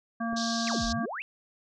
harmonic tone, 230 Hz, A#3, 23 cents flat, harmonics 1 / 3 / 5 / 7, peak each -30 / -35 / -37 / -38 dBFS, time 0.2-1.06 s, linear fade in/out 10 ms
clicks, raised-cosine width 2 ms, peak -32 dBFS, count 2, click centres 0.328 / 0.335 s
pink band-pass noise, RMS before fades -35 dBFS, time 0.36-0.93 s, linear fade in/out 10 ms, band 3700 to 6200 Hz, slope 48 dB/octave
sine exponential two-way sweep, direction down then up, 2828 to 34.65 to 2828 Hz, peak -33 dBFS, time 0.67-1.22 s, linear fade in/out 0 ms, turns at 0.86 s
effects none

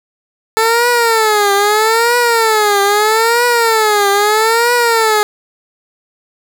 15% pulse tone with vibrato, 440 Hz, A4, in tune, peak -3 dBFS, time 0.57-5.23 s, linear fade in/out 0 ms, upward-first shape triangle, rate 0.78 Hz, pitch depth 180 cents each way, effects none

